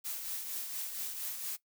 blue noise with tremolo, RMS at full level -37 dBFS, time 0.04-1.57 s, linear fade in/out 20 ms, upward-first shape triangle, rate 4.3 Hz, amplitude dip 50%, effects noise-tail reverb RT60 0.1 s tail -17 dB re dry

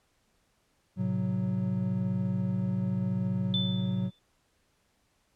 triangle chord, F# diminished, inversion first, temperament equal, 110 / 130.81 / 185 Hz, A2 / C3 / F#3, 0 / 0 / 0 cents, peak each -31 / -32 / -27 dBFS, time 0.96-4.11 s, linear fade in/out 50 ms
sine tone with exponential decay, 3520 Hz, A7, in tune, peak -26 dBFS, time 3.54-4.19 s, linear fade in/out 1 ms, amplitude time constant 140 ms
effects pink hiss -71 dBFS RMS until 5.35 s + low-pass 11000 Hz 12 dB/octave

